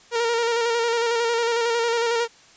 sawtooth tone with vibrato, 466.2 Hz, A#4, in tune, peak -16 dBFS, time 0.11-2.28 s, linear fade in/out 50 ms, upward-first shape square, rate 11 Hz, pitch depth 30 cents each way, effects white hiss -51 dBFS RMS until 2.56 s + resampled to 16000 Hz

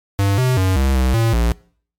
square tone with pitch steps, 99.2 / 128 / 93.9 / 67 / 64.5 / 114.1 / 58.1 Hz, G2 / C3 / F#2 / C2 / C2 / A#2 / A#1, +21 / -38 / +26 / +42 / -24 / -37 / -5 cents, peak -14 dBFS, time 0.19-1.52 s, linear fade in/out 0 ms, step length 190 ms, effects noise-tail reverb RT60 0.5 s tail -23 dB re dry + MP3 96 kbps

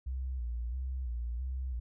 sine tone with vibrato, 61.74 Hz, B1, in tune, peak -33 dBFS, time 0.06-1.8 s, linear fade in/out 10 ms, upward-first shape square, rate 1.5 Hz, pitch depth 79 cents each way, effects none

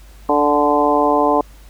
harmonic tone with a mistuned harmonic, 146.83 Hz, D3, in tune, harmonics 2 / 3 / 4 / 5 / 6 / 7, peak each -19 / -19 / -19 / -19 / -19 / -19 dBFS, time 0.29-1.41 s, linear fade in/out 2 ms, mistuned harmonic 6, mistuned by -24 cents, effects added 50 Hz sine -39 dBFS peak until 1.69 s + pink hiss -49 dBFS RMS until 1.69 s

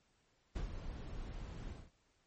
brown noise with ADSR envelope, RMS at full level -38 dBFS, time 0.55-1.91 s, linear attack 13 ms, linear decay 100 ms, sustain -7 dB, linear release 210 ms, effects pink hiss -75 dBFS RMS until 2.26 s + MP3 32 kbps

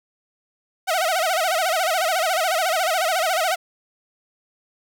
sawtooth tone with vibrato, 693 Hz, F5, 14 cents flat, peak -15 dBFS, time 0.87-3.56 s, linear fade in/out 20 ms, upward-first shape sine, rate 14 Hz, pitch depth 180 cents each way, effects none

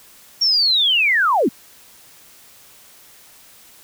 sine linear sweep, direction down, 5600 to 185.1 Hz, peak -13 dBFS, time 0.41-1.49 s, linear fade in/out 10 ms, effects white hiss -47 dBFS RMS until 3.83 s

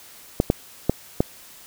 clicks, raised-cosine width 2 ms, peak -3 dBFS, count 4, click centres 0.401 / 0.501 / 0.896 / 1.205 s, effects white hiss -46 dBFS RMS until 1.66 s

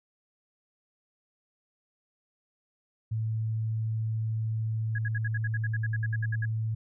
sine tone, 110.8 Hz, A2, 13 cents sharp, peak -27 dBFS, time 3.11-6.75 s, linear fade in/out 10 ms
sine tone bursts, 1661.2 Hz, G#6, in tune, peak -32 dBFS, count 16, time 4.95-6.454 s, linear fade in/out 5 ms, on 34 ms, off 64 ms
effects none

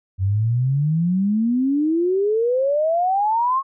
sine exponential sweep, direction up, 92.2 to 1102 Hz, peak -16 dBFS, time 0.18-3.63 s, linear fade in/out 50 ms, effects none

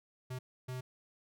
square tone bursts at uneven times, 127.6 Hz, C3, 43 cents flat, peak -39 dBFS, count 2, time 0.3-0.39 / 0.68-0.81 s, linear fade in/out 10 ms, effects none

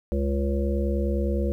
harmonic tone, 69.5 Hz, C#2, 5 cents sharp, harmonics 1 / 3 / 5 / 7 / 8, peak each -24 / -29 / -31 / -32 / -33 dBFS, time 0.12-1.52 s, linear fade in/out 0 ms, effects 10-bit

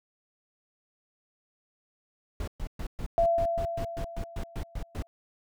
brown noise bursts, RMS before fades -33 dBFS, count 14, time 2.4-5.024 s, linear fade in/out 2 ms, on 76 ms, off 120 ms
sine tone with exponential decay, 675 Hz, E5, 41 cents sharp, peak -19 dBFS, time 3.18-5.07 s, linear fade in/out 0 ms, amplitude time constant 410 ms
effects none

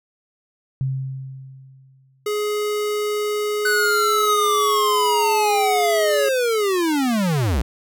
sine tone with exponential decay, 133 Hz, C3, 29 cents sharp, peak -18 dBFS, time 0.81-2.29 s, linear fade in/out 0 ms, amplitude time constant 320 ms
square tone, 419.1 Hz, G#4, 16 cents sharp, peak -21 dBFS, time 2.26-6.29 s, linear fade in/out 5 ms
square linear sweep, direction down, 1500 to 50.8 Hz, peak -18 dBFS, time 3.65-7.62 s, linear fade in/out 5 ms
effects none

